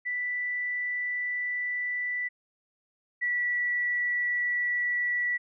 sine tone pair in turn, 1975 / 1951.2 Hz, B6 / B6, 0 / -21 cents, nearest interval unison, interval 21 cents, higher first, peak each -28 / -25 dBFS, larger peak second, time 0.05-2.29 / 3.21-5.38 s, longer first, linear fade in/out 20 ms, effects none

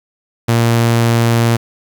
sawtooth tone, 116.54 Hz, A#2, in tune, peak -6 dBFS, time 0.48-1.57 s, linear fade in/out 10 ms, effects 7-bit

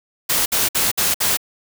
white noise bursts, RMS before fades -18 dBFS, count 5, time 0.29-1.372 s, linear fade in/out 10 ms, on 170 ms, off 58 ms, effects none

